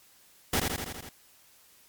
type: noise with echo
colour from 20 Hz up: pink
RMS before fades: -26 dBFS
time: 0.53-0.6 s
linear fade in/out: 5 ms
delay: 82 ms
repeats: 6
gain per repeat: -3 dB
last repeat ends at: 1.092 s
effects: white hiss -59 dBFS RMS until 1.88 s + MP3 96 kbps

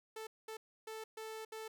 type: tone bursts at uneven times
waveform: sawtooth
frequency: 440 Hz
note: A4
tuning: in tune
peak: -40 dBFS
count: 5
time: 0.16-0.27 / 0.48-0.57 / 0.87-1.04 / 1.17-1.45 / 1.52-1.68 s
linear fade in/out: 5 ms
effects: none

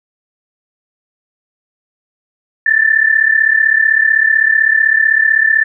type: tone pair together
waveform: sine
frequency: 1751.2 / 1787 Hz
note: A6 / A6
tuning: -9 / +26 cents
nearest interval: unison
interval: 35 cents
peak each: -11 dBFS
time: 2.66-5.64 s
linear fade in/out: 5 ms
effects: none

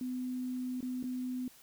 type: tone with dropouts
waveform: sine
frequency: 252.6 Hz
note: B3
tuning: 39 cents sharp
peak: -34 dBFS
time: 0.01-1.48 s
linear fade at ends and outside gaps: 2 ms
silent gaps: 0.807-0.827 / 1.028-1.039 s
effects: white hiss -59 dBFS RMS until 1.62 s

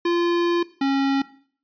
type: tone pair in turn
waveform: square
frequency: 344.9 / 273.7 Hz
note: F4 / C#4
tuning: -22 / -22 cents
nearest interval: major third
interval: 400 cents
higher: first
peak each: -19 dBFS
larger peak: neither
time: 0.05-0.63 / 0.81-1.22 s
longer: first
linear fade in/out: 5 ms
effects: noise-tail reverb RT60 0.5 s tail -18 dB re dry + resampled to 11025 Hz

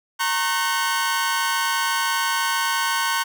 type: tone cluster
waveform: sawtooth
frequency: 924 / 1090 / 1517 Hz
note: A#5 / C#6 / F#6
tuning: -16 / -29 / +43 cents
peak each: -21 dBFS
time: 0.19-3.24 s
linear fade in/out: 20 ms
effects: none

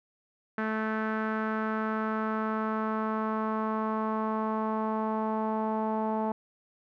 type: tone with low-pass filter sweep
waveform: sawtooth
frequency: 218.4 Hz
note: A3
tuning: 13 cents flat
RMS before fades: -30 dBFS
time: 0.58-6.32 s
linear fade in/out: 2 ms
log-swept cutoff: 1600 to 870 Hz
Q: 3.5
effects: none

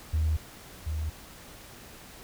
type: tone pair in turn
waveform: sine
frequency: 78.3 / 77.67 Hz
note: D#2 / D#2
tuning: +11 / -2 cents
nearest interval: unison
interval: 13 cents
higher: first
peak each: -22 / -28 dBFS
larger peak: first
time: 0.13-0.37 / 0.86-1.1 s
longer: neither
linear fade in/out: 10 ms
effects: tanh soft clip ceiling -19 dBFS + pink hiss -48 dBFS RMS until 2.23 s

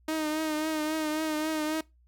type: tone with vibrato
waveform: sawtooth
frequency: 310.5 Hz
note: D#4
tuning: 3 cents flat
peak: -24 dBFS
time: 0.08-1.81 s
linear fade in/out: 5 ms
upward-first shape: triangle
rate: 3.7 Hz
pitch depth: 44 cents each way
effects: noise-tail reverb RT60 0.2 s tail -21 dB re dry + added 60 Hz sine -59 dBFS peak until 2.07 s

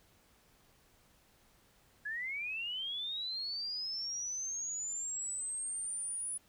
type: linear sweep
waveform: sine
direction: up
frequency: 1661.2 to 9956 Hz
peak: -36 dBFS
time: 2.05-6.38 s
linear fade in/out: 10 ms
effects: pink hiss -67 dBFS RMS until 6.48 s

